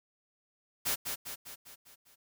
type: noise with echo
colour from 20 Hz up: white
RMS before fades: -31 dBFS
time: 0.85-0.96 s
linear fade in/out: 20 ms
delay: 200 ms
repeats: 6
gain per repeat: -5 dB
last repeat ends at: 2.16 s
effects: none